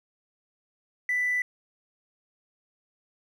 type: tone with hard clipping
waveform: sine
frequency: 1985 Hz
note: B6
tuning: 8 cents sharp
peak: -24 dBFS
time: 1.09-1.42 s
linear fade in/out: 2 ms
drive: 1 dB
effects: none